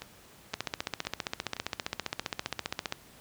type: two click trains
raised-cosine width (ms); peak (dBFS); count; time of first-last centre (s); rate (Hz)
0.2; -21 / -13; 4 / 37; 0.02-1.566 / 0.54-2.924; 1.94 / 15.1
effects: pink hiss -55 dBFS RMS until 3.2 s + high-pass 60 Hz 12 dB/octave